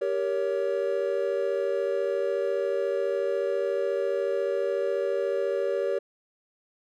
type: chord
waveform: triangle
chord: G diminished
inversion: none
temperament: equal with one note detuned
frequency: 392 / 466.2 / 562.4 Hz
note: G4 / Bb4 / Db5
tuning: 0 / 0 / +25 cents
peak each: -27 / -28 / -26 dBFS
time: 0.01-5.99 s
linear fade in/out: 10 ms
effects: none